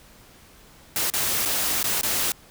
white noise with dropouts, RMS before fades -24 dBFS, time 0.96-2.32 s, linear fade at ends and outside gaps 1 ms, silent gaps 1.101-1.137 / 1.452-1.457 / 1.829-1.841 / 2.012-2.032 s, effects pink hiss -51 dBFS RMS until 2.5 s

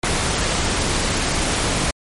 pink noise, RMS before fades -20 dBFS, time 0.03-1.91 s, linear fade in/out 5 ms, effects MP3 48 kbps

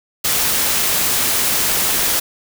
white noise, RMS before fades -17 dBFS, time 0.24-2.2 s, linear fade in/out 10 ms, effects none

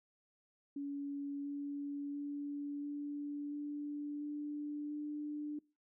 sine tone with pitch steps, 282.9 / 285.2 / 287.5 / 289.8 / 292.2 / 294.6 / 297 Hz, C#4 / C#4 / D4 / D4 / D4 / D4 / D4, +35 / +49 / -37 / -23 / -9 / +6 / +20 cents, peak -38 dBFS, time 0.76-5.59 s, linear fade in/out 5 ms, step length 690 ms, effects noise-tail reverb RT60 0.3 s tail -23 dB re dry

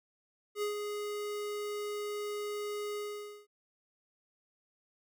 square tone with ADSR envelope, 415.3 Hz, G#4, in tune, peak -31 dBFS, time 0.55-3.47 s, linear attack 72 ms, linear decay 120 ms, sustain -5 dB, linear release 500 ms, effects none

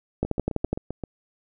two click trains, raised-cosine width 2 ms, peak -10 / -17 dBFS, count 7 / 7, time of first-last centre 0.23-0.73 / 0.25-1.037 s, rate 12 / 7.62 Hz, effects none

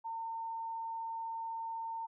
sine tone, 908 Hz, A#5, 46 cents flat, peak -37 dBFS, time 0.04-2.07 s, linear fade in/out 20 ms, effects none

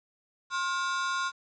45% pulse ring-modulated tone, 1242 Hz, D#6, 3 cents flat, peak -25 dBFS, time 0.5-1.32 s, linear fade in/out 50 ms, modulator 175 Hz, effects resampled to 16000 Hz + 10-bit

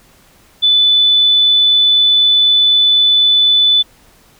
sine tone, 3492 Hz, A7, 14 cents flat, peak -7 dBFS, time 0.62-3.83 s, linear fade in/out 20 ms, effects pink hiss -48 dBFS RMS until 4.39 s

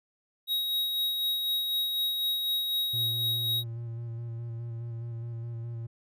square tone with tremolo, 3800 Hz, A#7, 33 cents sharp, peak -26 dBFS, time 0.47-3.64 s, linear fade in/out 50 ms, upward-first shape sine, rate 4 Hz, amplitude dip 35%
triangle tone with vibrato, 116.54 Hz, A#2, in tune, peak -32 dBFS, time 2.93-5.87 s, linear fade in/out 10 ms, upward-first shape square, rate 4.8 Hz, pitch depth 20 cents each way
effects none

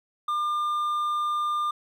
triangle tone with hard clipping, 1200 Hz, D6, 37 cents sharp, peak -25 dBFS, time 0.28-1.71 s, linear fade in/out 5 ms, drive 7 dB, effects none

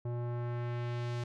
square tone with low-pass filter sweep, 120.2 Hz, B2, 46 cents flat, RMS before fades -36 dBFS, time 0.05-1.24 s, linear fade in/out 5 ms, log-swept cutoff 700 to 6100 Hz, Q 0.85, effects none

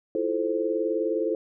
sine chord, F major seventh, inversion third, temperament equal with one note detuned, 329.6 / 349.2 / 436.5 / 523.3 Hz, E4 / F4 / A4 / C5, 0 / 0 / -14 / 0 cents, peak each -29 / -32 / -27 / -29 dBFS, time 0.15-1.35 s, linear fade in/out 2 ms, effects none

